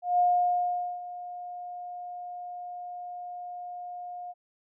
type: tone with ADSR envelope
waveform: sine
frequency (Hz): 713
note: F5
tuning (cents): +36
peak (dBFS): -19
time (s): 0.02-4.34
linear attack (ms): 170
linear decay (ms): 810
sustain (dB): -17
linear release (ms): 36
effects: none